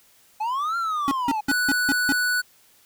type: linear two-way sweep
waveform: triangle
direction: up then down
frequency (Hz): 830.6 to 1396.9 to 830.6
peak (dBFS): -21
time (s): 0.4-1.41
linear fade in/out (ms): 10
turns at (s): 0.77
type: tone bursts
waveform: square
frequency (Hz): 277.2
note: C#4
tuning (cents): 0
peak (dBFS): -21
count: 6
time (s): 1.08-2.122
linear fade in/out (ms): 0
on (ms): 32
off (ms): 170
type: tone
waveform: square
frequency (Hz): 1480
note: F#6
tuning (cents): 0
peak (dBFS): -21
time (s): 1.48-2.42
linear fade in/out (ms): 20
effects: white hiss -57 dBFS RMS until 2.85 s